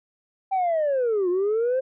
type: linear two-way sweep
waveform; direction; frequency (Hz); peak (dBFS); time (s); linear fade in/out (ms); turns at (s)
sine; down then up; 784 to 347.8 to 533; -18; 0.51-1.81; 20; 1.29
effects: tanh soft clip ceiling -18 dBFS